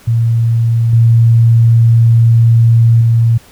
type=tone with level steps; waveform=sine; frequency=115.5 Hz; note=A#2; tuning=16 cents flat; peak=-8 / -4 / -6 dBFS; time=0.07-3.38 s; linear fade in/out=10 ms; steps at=0.93 / 3.01 s; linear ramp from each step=2 ms; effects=pink hiss -42 dBFS RMS until 3.51 s